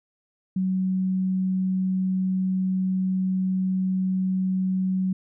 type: tone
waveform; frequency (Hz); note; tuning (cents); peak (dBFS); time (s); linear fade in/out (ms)
sine; 187.3; F#3; +21; -21; 0.56-5.13; 5
effects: none